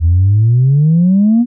sine exponential sweep, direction up, 79.4 to 246.2 Hz, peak -5 dBFS, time 0-1.46 s, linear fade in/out 50 ms, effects tanh soft clip ceiling -3 dBFS

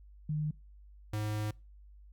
sine / square tone pair in turn, 152 / 106.3 Hz, D#3 / G#2, -40 / +41 cents, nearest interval tritone, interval 619 cents, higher first, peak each -30 / -33 dBFS, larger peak first, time 0.29-0.51 / 1.13-1.51 s, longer second, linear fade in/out 5 ms, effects noise-tail reverb RT60 0.3 s tail -24 dB re dry + added 50 Hz sine -52 dBFS peak until 2.12 s

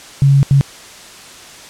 sine tone bursts at uneven times, 138.59 Hz, C#3, in tune, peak -6 dBFS, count 2, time 0.22-0.43 / 0.51-0.61 s, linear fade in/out 0 ms, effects white hiss -36 dBFS RMS until 1.69 s + low-pass 8000 Hz 12 dB/octave

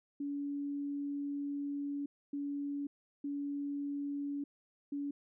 sine tone bursts at uneven times, 284.7 Hz, C#4, 46 cents sharp, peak -35 dBFS, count 4, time 0.2-2.06 / 2.33-2.87 / 3.24-4.44 / 4.92-5.11 s, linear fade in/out 5 ms, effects none

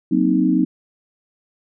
sine chord, C half-diminished seventh, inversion second, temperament equal, 185 / 233.1 / 261.6 / 311.1 Hz, Gb3 / Bb3 / C4 / Eb4, 0 / 0 / 0 / 0 cents, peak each -20 / -22 / -18 / -18 dBFS, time 0.11-0.65 s, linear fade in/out 10 ms, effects none

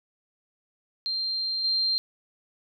sine tone with level steps, 4171 Hz, C8, 6 cents flat, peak -26 / -22 dBFS, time 1.06-1.98 s, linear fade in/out 0 ms, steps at 1.64 s, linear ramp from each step 5 ms, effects none

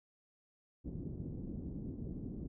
white low-pass noise, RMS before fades -43 dBFS, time 0.84-2.48 s, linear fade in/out 20 ms, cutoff 290 Hz, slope 24 dB/octave, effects none

